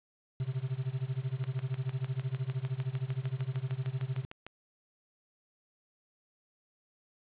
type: tone with tremolo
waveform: triangle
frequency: 130.5 Hz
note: C3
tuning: 4 cents flat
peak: -26 dBFS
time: 0.4-4.25 s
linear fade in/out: 0 ms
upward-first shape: sine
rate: 13 Hz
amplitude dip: 95%
type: click train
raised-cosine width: 0.3 ms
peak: -27 dBFS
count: 21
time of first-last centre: 1.44-4.466 s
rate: 6.61 Hz
effects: resampled to 8000 Hz + 9-bit